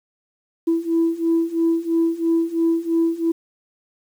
sine beating tone pair, 329.6 / 332.6 Hz, E4 / E4, 0 / +16 cents, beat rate 3 Hz, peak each -20 / -18 dBFS, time 0.67-3.32 s, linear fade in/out 10 ms, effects tanh soft clip ceiling -11 dBFS + 8-bit

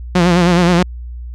sawtooth tone with vibrato, 175.3 Hz, F3, 7 cents sharp, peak -5 dBFS, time 0.15-0.83 s, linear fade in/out 5 ms, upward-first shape sine, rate 9.5 Hz, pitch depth 68 cents each way, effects added 60 Hz sine -25 dBFS peak until 1.34 s + low-pass 6000 Hz 12 dB/octave

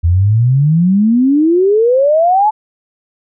sine exponential sweep, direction up, 81.2 to 880 Hz, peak -7 dBFS, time 0.03-2.51 s, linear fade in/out 20 ms, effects none

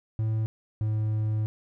triangle tone pair in turn, 110 / 108.05 Hz, A2 / A2, 0 / -31 cents, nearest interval unison, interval 31 cents, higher first, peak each -22 dBFS, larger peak neither, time 0.19-0.46 / 0.81-1.46 s, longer second, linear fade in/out 0 ms, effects none

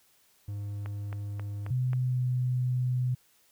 triangle tone, 102 Hz, G#2, 31 cents flat, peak -31 dBFS, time 0.48-1.71 s, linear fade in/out 5 ms
click train, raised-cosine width 0.5 ms, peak -27 dBFS, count 5, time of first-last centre 0.86-1.932 s, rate 3.73 Hz
sine tone with pitch glide, 126.9 to 125.81 Hz, B2 to B2, +47 to +32 cents, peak -25 dBFS, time 1.7-3.15 s, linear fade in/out 10 ms, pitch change -15 cents, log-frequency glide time 2.06-2.19 s
effects white hiss -65 dBFS RMS until 3.51 s

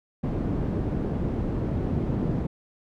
white low-pass noise, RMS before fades -27 dBFS, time 0.23-2.47 s, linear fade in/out 10 ms, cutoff 240 Hz, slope 12 dB/octave, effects none

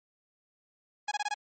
sawtooth tone bursts, 830.6 Hz, G#5, in tune, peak -25 dBFS, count 5, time 1.08-1.342 s, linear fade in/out 5 ms, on 34 ms, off 23 ms, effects MP3 32 kbps

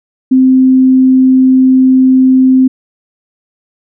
sine tone, 259.9 Hz, C4, 11 cents flat, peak -3 dBFS, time 0.31-2.68 s, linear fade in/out 10 ms, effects none

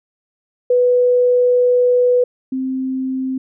sine tone pair in turn, 493.9 / 261.6 Hz, B4 / C4, 0 / 0 cents, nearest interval major seventh, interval 1100 cents, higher first, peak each -10 / -18 dBFS, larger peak first, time 0.7-2.24 / 2.52-3.38 s, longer first, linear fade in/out 5 ms, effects none

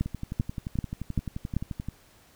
two click trains, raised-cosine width 5 ms, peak -20 / -13 dBFS, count 22 / 5, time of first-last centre 0.06-1.886 / 0.01-1.566 s, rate 11.5 / 2.57 Hz, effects pink hiss -58 dBFS RMS until 2.35 s

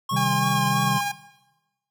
square tone with vibrato, 1081 Hz, C#6, 44 cents flat, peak -26 dBFS, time 0.09-1.01 s, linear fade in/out 5 ms, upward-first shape triangle, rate 3.1 Hz, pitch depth 57 cents each way
triangle chord, C minor, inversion none, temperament equal, 130.81 / 155.56 / 196 Hz, C3 / Eb3 / G3, 0 / 0 / 0 cents, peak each -24 / -26 / -26 dBFS, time 0.11-0.99 s, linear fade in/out 20 ms
sawtooth tone with tremolo, 811 Hz, G#5, 41 cents flat, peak -19 dBFS, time 0.16-1.12 s, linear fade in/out 10 ms, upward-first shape sine, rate 20 Hz, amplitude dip 30%
effects noise-tail reverb RT60 1.0 s tail -17 dB re dry

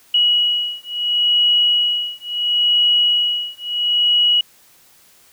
sine beating tone pair, 2914 / 2914.73 Hz, F#7 / F#7, -27 / -27 cents, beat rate 0.73 Hz, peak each -17 dBFS, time 0.14-4.41 s, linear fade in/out 5 ms, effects white hiss -51 dBFS RMS until 5.32 s

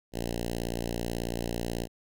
5% pulse tone with notch filter, 58.27 Hz, A#1, in tune, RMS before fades -33 dBFS, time 0.12-1.88 s, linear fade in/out 50 ms, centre 1300 Hz, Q 0.64, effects none

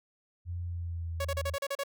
sine tone with pitch glide, 87.2 to 81.36 Hz, F2 to E2, -2 to -22 cents, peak -33 dBFS, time 0.45-1.57 s, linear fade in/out 50 ms, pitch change -120 cents, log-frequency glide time 0.63-1.38 s
sawtooth tone bursts, 557 Hz, C#5, 8 cents sharp, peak -27 dBFS, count 8, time 1.2-1.836 s, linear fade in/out 5 ms, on 48 ms, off 36 ms
effects none

